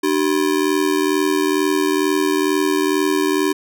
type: ring-modulated tone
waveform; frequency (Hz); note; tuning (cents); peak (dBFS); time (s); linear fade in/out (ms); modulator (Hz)
square; 340; F4; -46; -13; 0.03-3.53; 10; 41.1
effects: none